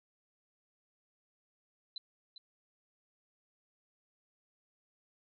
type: tone with echo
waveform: sine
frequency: 4018 Hz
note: B7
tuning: 29 cents sharp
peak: -39 dBFS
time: 1.96-1.98 s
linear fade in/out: 2 ms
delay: 400 ms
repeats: 1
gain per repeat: -10 dB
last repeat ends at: 2.38 s
effects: none